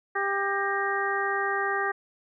harmonic tone with a mistuned harmonic, 396.4 Hz, G4, 19 cents sharp, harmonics 1 / 2 / 3 / 4 / 5, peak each -31 / -31 / -31 / -31 / -31 dBFS, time 0.15-1.92 s, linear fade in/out 10 ms, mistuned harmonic 5, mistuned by -96 cents, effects none

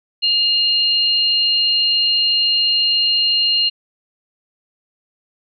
sine tone pair together, 2837 / 4191 Hz, F7 / C8, +27 / +2 cents, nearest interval perfect fifth, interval 675 cents, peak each -16 / -16 dBFS, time 0.22-3.7 s, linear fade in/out 20 ms, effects none

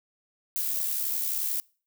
violet noise with amplitude modulation, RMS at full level -27 dBFS, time 0.56-1.6 s, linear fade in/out 0 ms, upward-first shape sine, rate 71.4 Hz, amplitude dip 45%, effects noise-tail reverb RT60 0.4 s tail -25 dB re dry

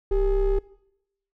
triangle ring-modulated tone, 212.9 Hz, G#3, 43 cents sharp, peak -14 dBFS, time 0.11-0.59 s, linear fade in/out 5 ms, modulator 180 Hz, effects noise-tail reverb RT60 0.8 s tail -20 dB re dry

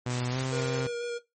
sawtooth tone with pitch glide, 123.6 to 130.95 Hz, B2 to C3, +2 to +2 cents, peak -25 dBFS, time 0.06-0.87 s, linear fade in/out 5 ms, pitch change +100 cents, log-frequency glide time 0.3-0.38 s
white noise with tremolo, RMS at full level -36 dBFS, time 0.1-0.81 s, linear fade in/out 2 ms, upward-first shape triangle, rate 4.4 Hz, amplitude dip 45%
square tone with vibrato, 476.4 Hz, A#4, 38 cents sharp, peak -32 dBFS, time 0.51-1.19 s, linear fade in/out 20 ms, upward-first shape square, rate 6 Hz, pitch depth 10 cents each way
effects noise-tail reverb RT60 0.2 s tail -17 dB re dry + MP3 32 kbps

